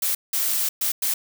blue noise bursts at uneven times, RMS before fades -23 dBFS, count 4, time 0.02-0.15 / 0.33-0.69 / 0.81-0.92 / 1.02-1.14 s, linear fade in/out 5 ms, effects none

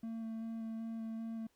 triangle tone with vibrato, 225.1 Hz, A3, 40 cents sharp, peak -37 dBFS, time 0.03-1.47 s, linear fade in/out 5 ms, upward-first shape square, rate 2.6 Hz, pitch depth 10 cents each way, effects pink hiss -75 dBFS RMS until 1.55 s

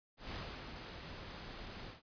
pink noise with ADSR envelope, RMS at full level -43 dBFS, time 0.17-2.02 s, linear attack 150 ms, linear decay 300 ms, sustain -5 dB, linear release 140 ms, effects resampled to 11025 Hz

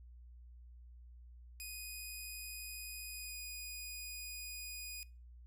10% pulse tone with pitch glide, 2489 to 2475 Hz, D#7 to D#7, 0 to -10 cents, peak -36 dBFS, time 1.6-5.03 s, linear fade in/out 0 ms, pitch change -10 cents, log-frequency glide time 3.08-3.34 s, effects noise-tail reverb RT60 0.3 s tail -21 dB re dry + added 60 Hz sine -53 dBFS peak until 5.46 s

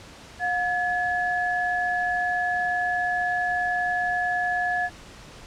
sine tone pair together, 717.7 / 1707 Hz, F5 / G#6, +47 / +47 cents, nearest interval octave + minor third, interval 1500 cents, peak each -25 dBFS, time 0.39-4.9 s, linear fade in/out 50 ms, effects pink hiss -45 dBFS RMS until 5.46 s + low-pass 7000 Hz 12 dB/octave

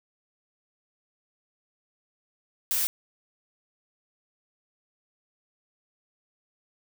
blue noise, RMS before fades -26 dBFS, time 2.71-2.87 s, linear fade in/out 0 ms, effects none

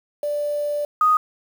sine tone pair in turn, 587.3 / 1244.4 Hz, D5 / D#6, 0 / 0 cents, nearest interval octave + minor second, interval 1300 cents, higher second, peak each -21 / -13 dBFS, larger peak second, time 0.23-0.85 / 1.01-1.17 s, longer first, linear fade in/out 2 ms, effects 7-bit

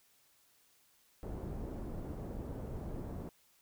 pink low-pass noise, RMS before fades -42 dBFS, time 1.23-3.29 s, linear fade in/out 0 ms, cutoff 520 Hz, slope 12 dB/octave, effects white hiss -69 dBFS RMS until 3.61 s

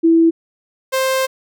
sine / sawtooth tone pair in turn, 329.6 / 526.1 Hz, E4 / C5, 0 / +9 cents, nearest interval minor sixth, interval 809 cents, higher second, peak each -8 / -11 dBFS, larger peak first, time 0.03-0.31 / 0.92-1.27 s, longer second, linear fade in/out 20 ms, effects none

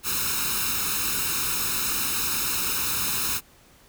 white noise with comb filter, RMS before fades -26 dBFS, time 0.03-3.41 s, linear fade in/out 50 ms, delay 0.76 ms, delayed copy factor +0.8, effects pink hiss -55 dBFS RMS until 3.88 s

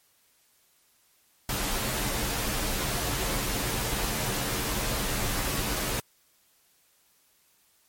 pink noise with comb filter, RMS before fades -29 dBFS, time 1.49-6 s, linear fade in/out 2 ms, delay 12 ms, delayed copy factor -0.7, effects white hiss -65 dBFS RMS until 7.88 s + MP3 64 kbps

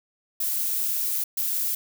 violet noise bursts at uneven times, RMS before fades -26 dBFS, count 2, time 0.4-1.24 / 1.37-1.75 s, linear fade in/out 5 ms, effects none

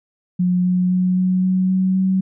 sine tone with pitch steps, 180 / 181.46 / 182.93 / 184.42 / 185.92 / 187.43 / 188.95 Hz, F#3 / F#3 / F#3 / F#3 / F#3 / F#3 / F#3, -47 / -33 / -19 / -5 / +9 / +23 / +37 cents, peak -14 dBFS, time 0.39-2.21 s, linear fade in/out 10 ms, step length 260 ms, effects none

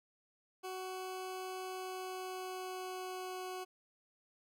20% pulse tone with pitch glide, 372.9 to 369.7 Hz, F#4 to F#4, +14 to -1 cents, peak -36 dBFS, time 0.63-3.65 s, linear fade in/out 20 ms, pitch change -15 cents, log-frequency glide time 1.61-3.38 s, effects none

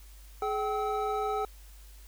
triangle tone cluster, 422.5 / 773 / 1293 Hz, G#4 / G5 / E6, +30 / -24 / -34 cents, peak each -30 / -30 / -33 dBFS, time 0.42-1.45 s, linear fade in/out 2 ms, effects added 50 Hz sine -48 dBFS peak until 2.07 s + white hiss -58 dBFS RMS until 2.07 s

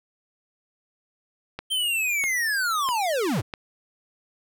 click train, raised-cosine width 0.3 ms, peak -16 dBFS, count 4, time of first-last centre 1.59-3.538 s, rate 1.54 Hz
square linear sweep, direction down, 3152 to 76.6 Hz, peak -23 dBFS, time 1.7-3.42 s, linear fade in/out 20 ms
effects none

